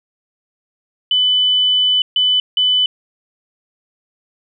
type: tone bursts at uneven times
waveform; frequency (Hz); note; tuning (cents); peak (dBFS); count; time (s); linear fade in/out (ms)
sine; 3000; F#7; +23; -11; 3; 1.11-2.02 / 2.16-2.4 / 2.57-2.86; 2
effects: none